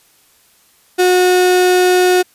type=tone; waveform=35% pulse; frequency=363.7 Hz; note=F#4; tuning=30 cents flat; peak=-7 dBFS; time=0.98-2.23 s; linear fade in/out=20 ms; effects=white hiss -52 dBFS RMS until 2.34 s + resampled to 32000 Hz